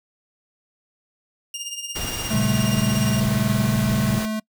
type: tone with tremolo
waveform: 20% pulse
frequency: 2820 Hz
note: F7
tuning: 16 cents sharp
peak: -22 dBFS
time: 1.54-3.2 s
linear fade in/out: 2 ms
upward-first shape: triangle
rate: 17 Hz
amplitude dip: 70%
type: noise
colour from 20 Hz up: pink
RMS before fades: -30 dBFS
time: 1.95-4.26 s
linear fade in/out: 10 ms
type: tone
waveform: square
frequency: 216.8 Hz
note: A3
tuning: 25 cents flat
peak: -24 dBFS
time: 2.3-4.4 s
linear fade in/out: 10 ms
type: chord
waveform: sine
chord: G diminished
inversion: first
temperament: equal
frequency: 116.54 / 138.59 / 196 Hz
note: Bb2 / Db3 / G3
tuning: 0 / 0 / 0 cents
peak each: -24 dBFS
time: 2.33-4.19 s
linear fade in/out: 5 ms
effects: noise-tail reverb RT60 0.1 s tail -25 dB re dry